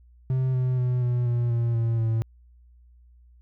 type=tone with pitch steps; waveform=triangle; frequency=130 / 127.4 / 124.85 / 122.35 / 119.9 / 117.5 / 115.15 / 112.85 Hz; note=C3 / C3 / B2 / B2 / A#2 / A#2 / A#2 / A2; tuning=-11 / -46 / +19 / -16 / +49 / +14 / -21 / +44 cents; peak=-19 dBFS; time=0.3-2.22 s; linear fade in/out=0 ms; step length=240 ms; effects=added 60 Hz sine -51 dBFS peak until 3.41 s